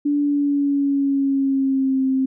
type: tone with pitch glide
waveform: sine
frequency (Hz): 289.8 to 264.2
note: D4 to C4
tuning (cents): -23 to +17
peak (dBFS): -16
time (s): 0.05-2.26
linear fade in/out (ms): 10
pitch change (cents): -160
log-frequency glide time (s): 0.19-2.04
effects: none